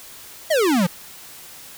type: exponential sweep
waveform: square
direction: down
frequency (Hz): 676 to 164.81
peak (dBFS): -16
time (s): 0.5-0.87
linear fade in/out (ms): 10
effects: white hiss -41 dBFS RMS until 1.77 s